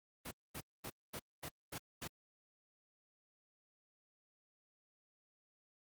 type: noise bursts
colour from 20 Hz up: pink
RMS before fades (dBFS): -44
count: 7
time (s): 0.25-2.078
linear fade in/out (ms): 10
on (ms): 64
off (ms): 230
effects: high-pass 80 Hz 12 dB/octave + Opus 32 kbps